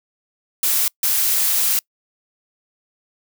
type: noise bursts at uneven times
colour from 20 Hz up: blue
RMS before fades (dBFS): -18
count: 2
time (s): 0.63-0.88 / 1.03-1.79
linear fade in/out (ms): 2
effects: noise-tail reverb RT60 0.1 s tail -26 dB re dry